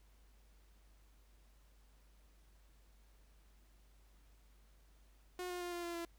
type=tone with pitch steps; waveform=sawtooth; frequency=361.2 / 356.6 / 352.1 / 347.7 / 343.3 / 339 Hz; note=F#4 / F4 / F4 / F4 / F4 / E4; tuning=-42 / +36 / +14 / -8 / -30 / +49 cents; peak=-37 dBFS; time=5.39-6.05 s; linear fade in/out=2 ms; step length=110 ms; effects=added 50 Hz sine -63 dBFS peak until 6.18 s + pink hiss -73 dBFS RMS until 6.18 s